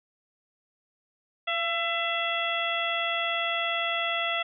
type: harmonic tone with a mistuned harmonic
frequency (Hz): 670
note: E5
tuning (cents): +28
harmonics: 1 / 2 / 3 / 4 / 5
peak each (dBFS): -32 / -32 / -32 / -32 / -32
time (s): 1.47-4.43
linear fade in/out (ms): 10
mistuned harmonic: 1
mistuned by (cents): +24
effects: none